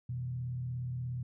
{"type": "tone with frequency modulation", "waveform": "sine", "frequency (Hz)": 124.3, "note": "B2", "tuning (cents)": 12, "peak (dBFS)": -34, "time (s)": [0.09, 1.23], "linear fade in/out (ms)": 5, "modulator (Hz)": 36.9, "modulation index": 0.43, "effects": []}